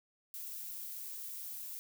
violet noise, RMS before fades -44 dBFS, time 0.34-1.79 s, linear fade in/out 0 ms, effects none

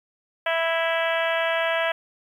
harmonic tone with a mistuned harmonic, 329.6 Hz, E4, in tune, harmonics 2 / 3 / 4 / 5 / 6 / 7 / 8 / 9 / 10, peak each -24 / -31 / -32 / -28 / -31 / -34 / -33 / -36 / -36 dBFS, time 0.46-1.92 s, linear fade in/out 5 ms, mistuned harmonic 10, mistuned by -19 cents, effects 9-bit

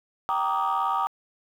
sine chord, Eb major seventh, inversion first, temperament just, 777.8 / 933.4 / 1166.7 / 1244.5 Hz, G5 / Bb5 / D6 / Eb6, -14 / +2 / -12 / 0 cents, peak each -27 dBFS, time 0.29-1.07 s, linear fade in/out 0 ms, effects tanh soft clip ceiling -17 dBFS + 9-bit

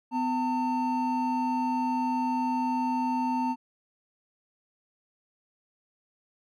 triangle tone pair together, 252.3 / 900 Hz, B3 / A5, +37 / +39 cents, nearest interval octave + minor seventh, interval 2202 cents, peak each -26 dBFS, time 0.11-3.56 s, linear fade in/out 50 ms, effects none

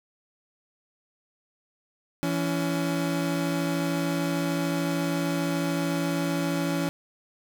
30% pulse tone pair together, 167.8 / 282.2 Hz, E3 / C#4, +31 / +31 cents, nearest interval major sixth, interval 900 cents, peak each -25 dBFS, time 2.23-6.89 s, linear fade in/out 0 ms, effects none

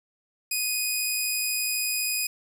10% pulse tone, 2489 Hz, D#7, in tune, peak -16 dBFS, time 0.51-2.27 s, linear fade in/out 5 ms, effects none

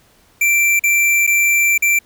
square tone with dropouts, 2349 Hz, D7, in tune, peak -12 dBFS, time 0.41-1.99 s, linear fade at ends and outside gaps 5 ms, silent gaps 0.794-0.837 / 1.267-1.274 / 1.779-1.822 s, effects pink hiss -53 dBFS RMS until 2.05 s

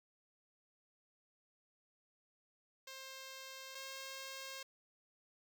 5% pulse tone pair in turn, 530 / 535.5 Hz, C5 / C5, +22 / +40 cents, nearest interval unison, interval 18 cents, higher second, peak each -37 / -34 dBFS, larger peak second, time 2.87-3.75 / 3.75-4.63 s, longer neither, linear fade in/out 5 ms, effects none

